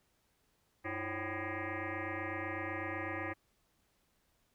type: tone with frequency modulation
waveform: sine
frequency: 784 Hz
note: G5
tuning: in tune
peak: -36 dBFS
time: 0.84-3.34 s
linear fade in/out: 20 ms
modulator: 220 Hz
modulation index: 6.4
effects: pink hiss -75 dBFS RMS until 4.54 s